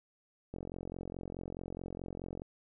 click train, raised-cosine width 2 ms, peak -28 dBFS, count 85, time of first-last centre 0.54-2.419 s, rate 44.7 Hz, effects none

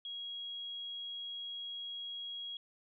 sine tone, 3300 Hz, G#7, 12 cents flat, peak -40 dBFS, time 0.05-2.57 s, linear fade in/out 2 ms, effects none

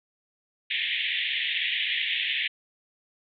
white band-pass noise, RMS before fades -28 dBFS, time 0.7-2.48 s, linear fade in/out 10 ms, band 1800 to 3600 Hz, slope 96 dB/octave, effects none

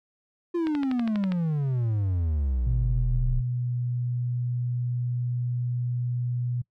triangle exponential sweep, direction down, 352.9 to 30.87 Hz, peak -21 dBFS, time 0.54-3.41 s, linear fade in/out 10 ms
click train, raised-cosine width 0.3 ms, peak -19 dBFS, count 9, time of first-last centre 0.67-1.32 s, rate 12.3 Hz
sine tone with pitch glide, 123.47 to 122.4 Hz, B2 to B2, 0 to -15 cents, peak -25 dBFS, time 2.66-6.62 s, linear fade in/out 10 ms, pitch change -15 cents, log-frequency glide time 3.47-3.76 s
effects noise-tail reverb RT60 0.1 s tail -23 dB re dry

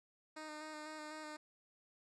10% pulse tone with vibrato, 307.1 Hz, D#4, 23 cents flat, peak -38 dBFS, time 0.36-1.37 s, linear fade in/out 10 ms, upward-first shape square, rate 4 Hz, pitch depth 18 cents each way, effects resampled to 22050 Hz

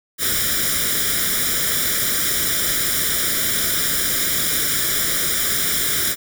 white noise with comb filter, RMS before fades -20 dBFS, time 0.18-6.16 s, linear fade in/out 50 ms, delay 0.56 ms, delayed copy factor +0.9, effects none

